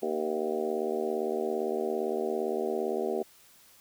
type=harmonic tone with a mistuned harmonic; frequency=77.6 Hz; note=D#2; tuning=4 cents flat; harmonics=3 / 4 / 5 / 6 / 7 / 8 / 9 / 10; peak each=-38 / -40 / -31 / -34 / -41 / -38 / -39 / -43 dBFS; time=0.02-3.23 s; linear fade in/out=10 ms; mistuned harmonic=8; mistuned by=+28 cents; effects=white hiss -58 dBFS RMS until 3.8 s